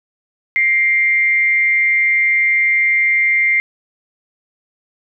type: tone with frequency modulation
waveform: sine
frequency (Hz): 2100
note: C7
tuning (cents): +6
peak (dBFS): -11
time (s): 0.56-3.6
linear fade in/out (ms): 0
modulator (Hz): 208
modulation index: 0.32
effects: none